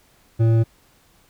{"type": "tone with hard clipping", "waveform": "sine", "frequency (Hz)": 113.5, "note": "A#2", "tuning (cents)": -46, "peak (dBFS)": -15, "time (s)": [0.39, 0.64], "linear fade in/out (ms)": 20, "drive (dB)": 9, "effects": ["pink hiss -57 dBFS RMS until 1.29 s"]}